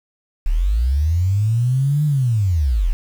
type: linear two-way sweep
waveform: sine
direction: up then down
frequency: 32.7 to 152.4 to 32.7 Hz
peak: -14 dBFS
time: 0.46-2.93 s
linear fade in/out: 0 ms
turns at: 2.05 s
effects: 7-bit